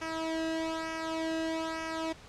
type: tone with flanger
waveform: sawtooth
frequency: 322.9 Hz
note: E4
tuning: 36 cents flat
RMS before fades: -34 dBFS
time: 0.01-2.13 s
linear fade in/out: 10 ms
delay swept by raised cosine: 0.25 to 0.9 ms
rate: 1.1 Hz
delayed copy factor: -0.75
effects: pink hiss -52 dBFS RMS until 2.28 s + low-pass 6000 Hz 12 dB/octave